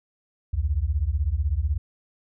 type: beating tone pair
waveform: sine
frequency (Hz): 65.5 / 81.5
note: C2 / E2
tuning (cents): +2 / -19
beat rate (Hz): 16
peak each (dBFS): -24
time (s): 0.53-1.78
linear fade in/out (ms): 10
effects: none